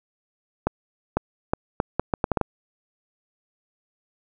accelerating click train, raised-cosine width 1 ms, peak -6 dBFS, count 10, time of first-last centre 0.67-2.413 s, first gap 500 ms, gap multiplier 0.73, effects none

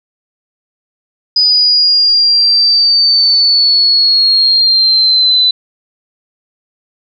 sine linear sweep, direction down, 4978 to 3994 Hz, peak -6 dBFS, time 1.36-5.51 s, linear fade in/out 5 ms, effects none

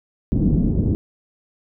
white low-pass noise, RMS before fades -18 dBFS, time 0.32-0.95 s, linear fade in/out 0 ms, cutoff 270 Hz, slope 24 dB/octave, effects none

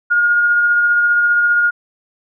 sine tone with tremolo, 1427 Hz, F6, 37 cents sharp, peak -9 dBFS, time 0.1-1.71 s, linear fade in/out 20 ms, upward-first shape triangle, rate 15 Hz, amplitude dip 30%, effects none

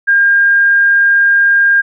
sine tone, 1609 Hz, G6, 45 cents sharp, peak -6 dBFS, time 0.07-1.82 s, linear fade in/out 20 ms, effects none

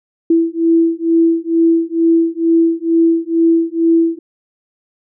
sine beating tone pair, 330 / 332.2 Hz, E4 / E4, +2 / +13 cents, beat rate 2.2 Hz, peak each -13 dBFS, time 0.3-4.19 s, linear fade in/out 5 ms, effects none

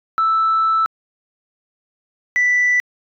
sine tone pair in turn, 1318.5 / 1975.5 Hz, E6 / B6, 0 / 0 cents, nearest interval perfect fifth, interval 700 cents, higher second, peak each -12 / -11 dBFS, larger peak second, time 0.18-0.86 / 2.36-2.8 s, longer first, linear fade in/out 0 ms, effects tanh soft clip ceiling -10 dBFS

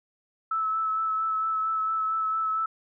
sine tone with vibrato, 1306 Hz, E6, 17 cents flat, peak -24 dBFS, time 0.51-2.66 s, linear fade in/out 5 ms, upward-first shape sine, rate 4.4 Hz, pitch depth 16 cents each way, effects none

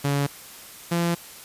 sawtooth tone pair in turn, 141.7 / 170.81 Hz, C#3 / F3, +38 / -38 cents, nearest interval minor third, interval 324 cents, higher second, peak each -17 dBFS, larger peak neither, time 0.04-0.27 / 0.91-1.15 s, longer second, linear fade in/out 10 ms, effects white hiss -43 dBFS RMS until 1.44 s + resampled to 32000 Hz

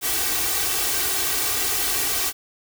white noise with comb filter, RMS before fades -23 dBFS, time 0.01-2.33 s, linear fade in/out 50 ms, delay 2.6 ms, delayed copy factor +1, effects none

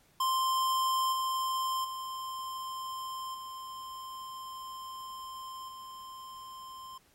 square tone with level steps, 1046.5 Hz, C6, in tune, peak -27 / -30 / -37 / -41 / -44 dBFS, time 0.2-6.98 s, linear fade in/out 5 ms, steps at 1.12 / 1.84 / 3.34 / 5.68 s, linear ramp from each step 10 ms, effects pink hiss -65 dBFS RMS until 7.14 s + MP3 64 kbps

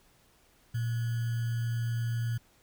sine tone with sample-and-hold, 116.54 Hz, A#2, in tune, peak -28 dBFS, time 0.74-2.38 s, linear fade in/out 10 ms, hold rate 1575 Hz, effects pink hiss -64 dBFS RMS until 2.62 s

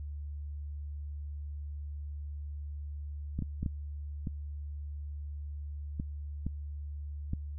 clicks, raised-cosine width 5 ms, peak -21 dBFS, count 8, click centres 3.39 / 3.423 / 3.63 / 3.662 / 4.272 / 5.999 / 6.466 / 7.334 s, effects added 73 Hz sine -37 dBFS peak until 7.58 s

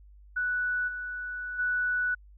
sine tone with level steps, 1480 Hz, F#6, in tune, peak -26 / -33 / -25 dBFS, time 0.36-2.15 s, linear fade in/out 10 ms, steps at 0.87 / 1.58 s, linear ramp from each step 20 ms, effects added 50 Hz sine -50 dBFS peak until 2.37 s

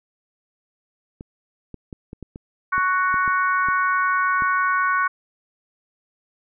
clicks, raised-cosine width 3 ms, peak -22 dBFS, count 11, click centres 1.209 / 1.743 / 1.928 / 2.131 / 2.227 / 2.359 / 2.78 / 3.142 / 3.278 / 3.686 / 4.422 s
harmonic tone, 370.6 Hz, F#4, 3 cents sharp, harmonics 3 / 4 / 5 / 6, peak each -20 / -21 / -32 / -33 dBFS, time 2.72-5.08 s, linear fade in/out 10 ms
effects none

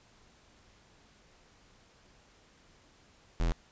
square tone, 41.81 Hz, E1, 25 cents sharp, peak -27 dBFS, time 3.4-3.52 s, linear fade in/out 0 ms, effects pink hiss -62 dBFS RMS until 3.71 s + resampled to 16000 Hz

